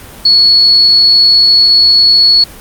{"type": "tone", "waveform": "sine", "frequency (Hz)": 4386, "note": "C#8", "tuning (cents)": -19, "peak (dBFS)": -3, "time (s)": [0.25, 2.44], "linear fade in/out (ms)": 5, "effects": ["pink hiss -32 dBFS RMS until 2.6 s", "Opus 32 kbps"]}